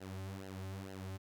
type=tone with flanger; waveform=sawtooth; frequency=95.7 Hz; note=G2; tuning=41 cents flat; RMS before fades=-45 dBFS; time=0-1.18 s; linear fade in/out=20 ms; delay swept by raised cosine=0.84 to 4.34 ms; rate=2.2 Hz; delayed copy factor=-0.95; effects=none